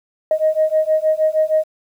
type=beating tone pair; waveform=sine; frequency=622.3 / 628.7 Hz; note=D#5 / D#5; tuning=0 / +18 cents; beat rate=6.4 Hz; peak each=-16 dBFS; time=0.31-1.64 s; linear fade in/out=2 ms; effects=tanh soft clip ceiling -6 dBFS + 8-bit